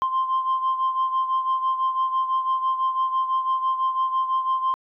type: beating tone pair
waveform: sine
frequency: 1046.5 / 1052.5 Hz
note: C6 / C6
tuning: 0 / +10 cents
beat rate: 6 Hz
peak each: -20 / -26 dBFS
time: 0.02-4.74 s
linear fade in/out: 0 ms
effects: tanh soft clip ceiling -16 dBFS